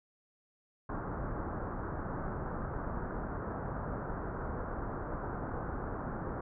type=low-pass noise; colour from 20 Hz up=pink; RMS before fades=-38 dBFS; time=0.89-6.41 s; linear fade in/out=5 ms; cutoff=1500 Hz; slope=48 dB/octave; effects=none